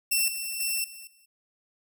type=tone with level steps; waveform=5% pulse; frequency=2688 Hz; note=E7; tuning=33 cents sharp; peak=-13 / -22 / -17 / -33 / -49 dBFS; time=0.11-1.26 s; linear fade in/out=10 ms; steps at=0.28 / 0.6 / 0.84 / 1.07 s; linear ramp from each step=2 ms; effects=none